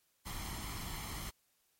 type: noise with comb filter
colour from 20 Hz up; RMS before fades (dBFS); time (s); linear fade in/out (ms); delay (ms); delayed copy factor
pink; -42; 0.25-1.31; 20; 0.95; +0.6
effects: white hiss -75 dBFS RMS until 1.79 s + MP3 64 kbps